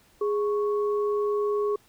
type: tone pair together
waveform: sine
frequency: 414.7 / 1107 Hz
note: G#4 / C#6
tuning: -3 / -3 cents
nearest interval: octave + perfect fourth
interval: 1700 cents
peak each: -23 / -33 dBFS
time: 0.21-1.76 s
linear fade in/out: 5 ms
effects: pink hiss -60 dBFS RMS until 1.88 s